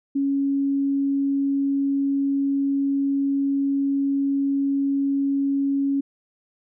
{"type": "tone", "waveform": "sine", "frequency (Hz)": 277.2, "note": "C#4", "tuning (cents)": 0, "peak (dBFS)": -19, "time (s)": [0.15, 6.01], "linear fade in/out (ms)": 10, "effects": []}